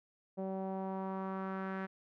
sawtooth tone with low-pass filter sweep, 190.9 Hz, G3, 46 cents flat, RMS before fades -39 dBFS, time 0.37-1.87 s, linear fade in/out 20 ms, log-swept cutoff 620 to 1700 Hz, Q 2.5, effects none

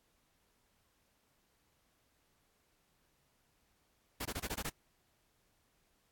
pink noise bursts, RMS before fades -39 dBFS, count 7, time 4.2-4.697 s, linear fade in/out 10 ms, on 53 ms, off 21 ms, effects pink hiss -75 dBFS RMS until 6.11 s + AAC 64 kbps

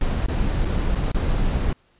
brown noise with dropouts, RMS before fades -21 dBFS, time 0.01-1.73 s, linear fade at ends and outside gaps 2 ms, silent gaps 0.262-0.284 / 0.649-0.653 / 0.951-0.955 / 1.118-1.145 s, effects pink hiss -61 dBFS RMS until 1.99 s + resampled to 8000 Hz

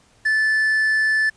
triangle tone with quantisation, 1749 Hz, A6, 11 cents flat, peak -14 dBFS, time 0.25-1.3 s, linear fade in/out 10 ms, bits 7, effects pink hiss -56 dBFS RMS until 1.36 s + resampled to 22050 Hz

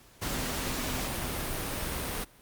sine tone in noise, 255.3 Hz, C4, 42 cents flat, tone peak -42 dBFS, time 0.25-1.02 s, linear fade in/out 20 ms, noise pink, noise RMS -33 dBFS, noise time 0.21-2.25 s, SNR -12 dB, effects pink hiss -57 dBFS RMS until 2.41 s + Opus 48 kbps

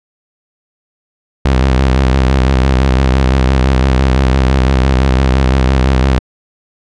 sawtooth tone with vibrato, 65.41 Hz, C2, in tune, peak -4 dBFS, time 1.45-6.19 s, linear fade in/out 5 ms, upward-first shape square, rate 5.9 Hz, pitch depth 52 cents each way, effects low-pass 5000 Hz 12 dB/octave

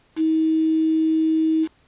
sine tone with quantisation, 318.4 Hz, D#4, 40 cents sharp, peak -16 dBFS, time 0.16-1.68 s, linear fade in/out 50 ms, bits 6, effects pink hiss -59 dBFS RMS until 1.87 s + resampled to 8000 Hz

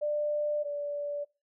sine tone pair in turn, 594 / 580.1 Hz, D5 / D5, +20 / -21 cents, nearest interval unison, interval 41 cents, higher first, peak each -27 / -31 dBFS, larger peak first, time 0.01-0.64 / 0.64-1.25 s, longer first, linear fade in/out 20 ms, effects noise-tail reverb RT60 0.3 s tail -22 dB re dry

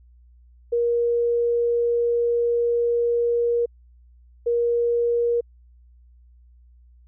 sine tone pair in turn, 473.3 / 473.3 Hz, A#4 / A#4, +26 / +26 cents, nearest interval unison, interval 0 cents, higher neither, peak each -18 dBFS, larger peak neither, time 0.72-3.66 / 4.46-5.41 s, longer first, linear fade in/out 10 ms, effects added 60 Hz sine -49 dBFS peak until 7.07 s

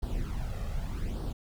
brown noise with flanger, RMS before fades -33 dBFS, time 0.02-1.33 s, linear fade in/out 10 ms, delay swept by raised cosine 0.21 to 1.61 ms, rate 0.83 Hz, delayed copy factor +0.65, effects none

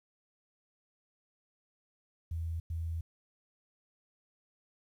sine tone bursts at uneven times, 82.41 Hz, E2, in tune, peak -33 dBFS, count 2, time 2.31-2.6 / 2.7-3.01 s, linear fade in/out 5 ms, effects 11-bit

